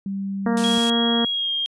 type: tone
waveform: sine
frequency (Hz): 196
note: G3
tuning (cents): 0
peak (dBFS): -24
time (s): 0.06-0.78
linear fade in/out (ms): 2
type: harmonic tone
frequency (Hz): 233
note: A#3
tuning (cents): -1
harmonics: 1 / 2 / 3 / 4 / 5 / 6 / 7 / 8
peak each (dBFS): -20 / -26 / -30 / -32 / -34 / -36 / -37 / -38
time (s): 0.46-1.25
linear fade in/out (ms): 2
type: high-pass noise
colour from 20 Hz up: white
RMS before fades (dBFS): -30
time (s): 0.57-0.9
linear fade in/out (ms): 2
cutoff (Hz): 2300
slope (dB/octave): 96
type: tone with pitch glide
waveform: sine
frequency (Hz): 3300 to 3223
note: G#7 to G7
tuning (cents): -12 to +47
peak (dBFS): -21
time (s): 0.64-1.66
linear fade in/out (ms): 0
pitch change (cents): -41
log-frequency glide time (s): 1.31-1.51
effects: resampled to 22050 Hz